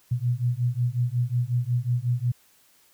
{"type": "beating tone pair", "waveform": "sine", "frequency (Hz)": [119.5, 125], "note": ["A#2", "B2"], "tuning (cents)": [43, 21], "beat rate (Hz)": 5.5, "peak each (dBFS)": -25, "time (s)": [0.11, 2.32], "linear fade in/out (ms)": 10, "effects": ["white hiss -60 dBFS RMS until 2.93 s"]}